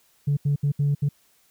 sine tone bursts at uneven times, 143.4 Hz, D3, 41 cents flat, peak -17 dBFS, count 5, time 0.27-0.37 / 0.45-0.56 / 0.63-0.72 / 0.79-0.95 / 1.02-1.09 s, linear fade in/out 10 ms, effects tanh soft clip ceiling -16 dBFS + white hiss -62 dBFS RMS until 1.5 s

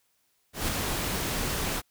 pink noise with ADSR envelope, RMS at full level -27 dBFS, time 0.53-1.82 s, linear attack 150 ms, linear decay 7 ms, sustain -3 dB, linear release 39 ms, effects white hiss -71 dBFS RMS until 1.9 s

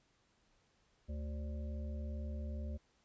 harmonic tone with a mistuned harmonic, 73.9 Hz, D2, 11 cents sharp, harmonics 1 / 3 / 5 / 7 / 8, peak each -39 / -48 / -59 / -57 / -55 dBFS, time 1.08-2.78 s, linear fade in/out 20 ms, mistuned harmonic 7, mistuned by +38 cents, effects pink hiss -74 dBFS RMS until 3.04 s + resampled to 16000 Hz

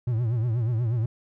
triangle tone with vibrato, 116.54 Hz, A#2, in tune, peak -20 dBFS, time 0.07-1.06 s, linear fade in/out 5 ms, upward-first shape triangle, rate 8.3 Hz, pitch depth 150 cents each way, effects none

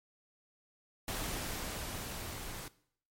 pink noise with level ramp, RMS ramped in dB -37 to -44 dBFS, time 1.08-2.68 s, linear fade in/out 2 ms, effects noise-tail reverb RT60 0.6 s tail -19 dB re dry + MP3 64 kbps

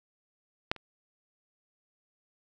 clicks, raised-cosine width 0.3 ms, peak -10 / -30 dBFS, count 2, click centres 0.715 / 0.763 s, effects none

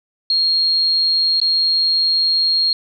sine tone with dropouts, 4255 Hz, C8, 28 cents sharp, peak -13 dBFS, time 0.3-2.73 s, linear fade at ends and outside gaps 2 ms, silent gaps 1.401-1.415 s, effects none

